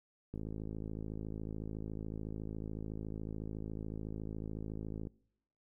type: click train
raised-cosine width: 3 ms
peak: -29 dBFS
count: 256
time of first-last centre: 0.34-5.071 s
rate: 53.9 Hz
effects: noise-tail reverb RT60 0.8 s tail -25 dB re dry